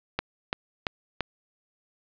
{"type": "click train", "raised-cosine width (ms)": 0.3, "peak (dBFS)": -10, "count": 4, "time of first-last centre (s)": [0.19, 1.207], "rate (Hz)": 2.95, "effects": ["resampled to 11025 Hz", "8-bit"]}